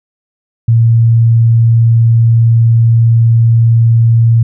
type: tone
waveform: sine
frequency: 115.2 Hz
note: A#2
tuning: 20 cents flat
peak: -4 dBFS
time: 0.68-4.43 s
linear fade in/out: 5 ms
effects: none